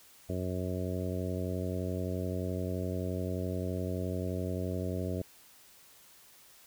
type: harmonic tone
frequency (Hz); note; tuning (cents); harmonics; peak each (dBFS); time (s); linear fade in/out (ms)
91.6; F#2; -17; 1 / 2 / 3 / 4 / 5 / 6 / 7; -35 / -38 / -40 / -41 / -42 / -43 / -43; 0.29-5.22; 5
effects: white hiss -58 dBFS RMS until 6.66 s